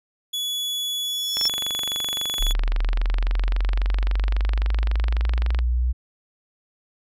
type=tone; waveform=40% pulse; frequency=3400 Hz; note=G#7; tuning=40 cents sharp; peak=-23 dBFS; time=0.33-2.53 s; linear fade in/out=10 ms
type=tone with exponential growth; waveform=triangle; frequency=5400 Hz; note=E8; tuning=41 cents sharp; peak=-15 dBFS; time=1.04-1.48 s; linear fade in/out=1 ms; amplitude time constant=94 ms
type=click train; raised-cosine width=0.3 ms; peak=-14 dBFS; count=101; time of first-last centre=1.37-5.589 s; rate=23.7 Hz
type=linear sweep; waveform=sine; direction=up; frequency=34.65 to 61.74 Hz; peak=-18 dBFS; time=2.39-5.93 s; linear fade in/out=20 ms
effects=none